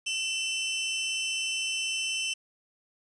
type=tone pair together; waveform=sawtooth; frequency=2681 / 3048 Hz; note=E7 / G7; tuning=+29 / -49 cents; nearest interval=major second; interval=222 cents; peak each=-28 / -28 dBFS; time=0.06-2.34 s; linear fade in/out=10 ms; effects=resampled to 22050 Hz + 9-bit